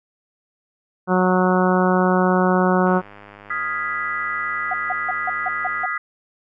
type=harmonic tone; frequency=183.6 Hz; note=F#3; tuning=13 cents flat; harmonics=1 / 2 / 3 / 4 / 5 / 6 / 7 / 8; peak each=-18 / -21 / -23 / -24 / -25 / -26 / -26 / -27 dBFS; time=1.07-3.02 s; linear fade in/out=50 ms
type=click train; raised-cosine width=0.5 ms; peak=-26 dBFS; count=304; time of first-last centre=2.87-5.841 s; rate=102 Hz
type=chord; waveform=sine; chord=F half-diminished seventh; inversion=third; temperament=equal; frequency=1244.5 / 1396.9 / 1661.2 / 1975.5 Hz; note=Eb6 / F6 / Ab6 / Cb7; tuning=0 / 0 / 0 / 0 cents; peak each=-26 / -29 / -30 / -26 dBFS; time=3.5-5.98 s; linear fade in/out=5 ms
type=tone bursts; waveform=sine; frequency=739 Hz; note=F#5; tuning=2 cents flat; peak=-20 dBFS; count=7; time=4.71-5.859 s; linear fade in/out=5 ms; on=27 ms; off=160 ms
effects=none